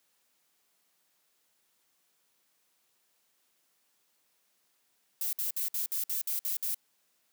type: noise bursts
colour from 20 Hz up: violet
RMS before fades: -32 dBFS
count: 9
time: 5.21-6.746 s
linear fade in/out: 2 ms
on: 120 ms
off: 57 ms
effects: white hiss -73 dBFS RMS until 7.32 s + high-pass 150 Hz 12 dB/octave